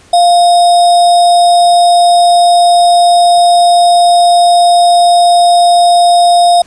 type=tone with sample-and-hold; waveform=sine; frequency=698.5 Hz; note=F5; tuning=in tune; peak=-3 dBFS; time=0.13-6.62 s; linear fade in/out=5 ms; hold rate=4410 Hz; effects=pink hiss -42 dBFS RMS until 6.66 s + resampled to 22050 Hz